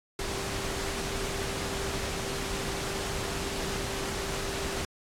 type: tone in noise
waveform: sine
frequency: 392 Hz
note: G4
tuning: in tune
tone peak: -38 dBFS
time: 0.19-4.85 s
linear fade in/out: 2 ms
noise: pink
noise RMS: -33 dBFS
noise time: 0.19-4.85 s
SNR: -8 dB
effects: low-pass 9000 Hz 12 dB/octave + AAC 64 kbps